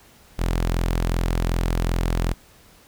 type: tone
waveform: sawtooth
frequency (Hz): 42.63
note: F1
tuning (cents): -41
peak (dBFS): -16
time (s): 0.38-2.34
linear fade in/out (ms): 20
effects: pink hiss -52 dBFS RMS until 2.87 s